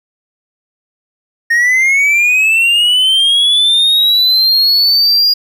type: linear sweep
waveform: triangle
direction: up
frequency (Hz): 1840 to 4856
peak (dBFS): -6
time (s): 1.5-5.34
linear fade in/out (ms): 10
effects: none